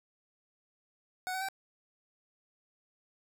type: tone with pitch steps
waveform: 25% pulse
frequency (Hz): 740 / 756.4 / 773.2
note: F#5 / F#5 / G5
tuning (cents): 0 / +38 / -24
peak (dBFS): -30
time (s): 1.27-1.486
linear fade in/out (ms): 0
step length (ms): 72
effects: none

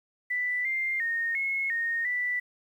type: tone with pitch steps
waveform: sine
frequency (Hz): 1982 / 2101 / 1847 / 2176 / 1851 / 1973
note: B6 / C7 / A#6 / C#7 / A#6 / B6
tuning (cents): +6 / +7 / -16 / -33 / -13 / -2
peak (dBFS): -26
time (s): 0.3-2.4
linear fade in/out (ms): 10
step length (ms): 350
effects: 10-bit

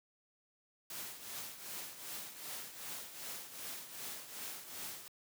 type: noise with tremolo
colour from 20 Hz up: white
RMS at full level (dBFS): -43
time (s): 0.9-5.08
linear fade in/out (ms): 2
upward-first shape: triangle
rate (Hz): 2.6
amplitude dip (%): 70
effects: high-pass 100 Hz 12 dB/octave

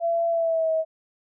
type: tone with pitch glide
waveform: sine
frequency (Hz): 674 to 640.6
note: E5 to E5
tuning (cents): +38 to -50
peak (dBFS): -20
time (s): 0-0.85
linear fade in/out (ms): 50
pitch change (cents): -88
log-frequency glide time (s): 0.29-0.71
effects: none

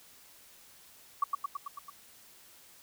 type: tone with echo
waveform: sine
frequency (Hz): 1137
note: C#6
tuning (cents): +44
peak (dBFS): -23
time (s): 1.22-1.24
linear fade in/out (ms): 5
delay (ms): 110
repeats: 6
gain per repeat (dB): -3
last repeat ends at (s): 1.9
effects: white hiss -57 dBFS RMS until 2.82 s

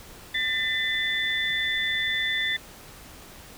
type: tone cluster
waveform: sine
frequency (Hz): 1787 / 2017 / 3511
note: A6 / B6 / A7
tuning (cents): +26 / +36 / -4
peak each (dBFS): -28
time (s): 0.34-2.57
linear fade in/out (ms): 10
effects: pink hiss -46 dBFS RMS until 3.57 s

